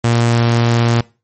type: tone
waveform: sawtooth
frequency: 117.5 Hz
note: A#2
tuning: 14 cents sharp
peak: -7 dBFS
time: 0.04-1.01 s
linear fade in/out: 5 ms
effects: noise-tail reverb RT60 0.3 s tail -21 dB re dry + MP3 32 kbps